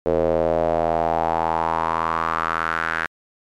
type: tone with band-pass filter sweep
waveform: square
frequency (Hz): 40.87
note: E1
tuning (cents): -14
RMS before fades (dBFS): -21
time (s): 0.06-3.06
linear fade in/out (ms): 0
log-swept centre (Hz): 490 to 1600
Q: 4.3
effects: MP3 96 kbps